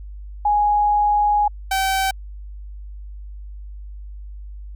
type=tone pair in turn; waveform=sine / sawtooth; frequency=830.6 / 770 Hz; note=G#5 / G5; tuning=0 / -31 cents; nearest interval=minor second; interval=131 cents; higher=first; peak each=-14 dBFS; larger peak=neither; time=0.45-1.48 / 1.71-2.11 s; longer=first; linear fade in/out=5 ms; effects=added 50 Hz sine -32 dBFS peak until 4.75 s